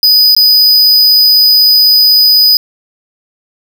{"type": "tone with dropouts", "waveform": "square", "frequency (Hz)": 4978, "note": "D#8", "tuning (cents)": 0, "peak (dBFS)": -4, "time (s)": [0.03, 2.57], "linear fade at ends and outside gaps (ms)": 1, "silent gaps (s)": [0.35, 0.365], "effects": []}